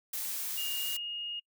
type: noise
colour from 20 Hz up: blue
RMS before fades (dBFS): -36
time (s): 0.13-0.97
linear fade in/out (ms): 5
type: tone with pitch glide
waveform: sine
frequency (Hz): 2838 to 2856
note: F7 to F7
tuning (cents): +27 to +38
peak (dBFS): -35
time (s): 0.57-1.4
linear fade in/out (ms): 10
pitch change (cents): +11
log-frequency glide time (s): 0.71-0.94
effects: noise-tail reverb RT60 0.1 s tail -25 dB re dry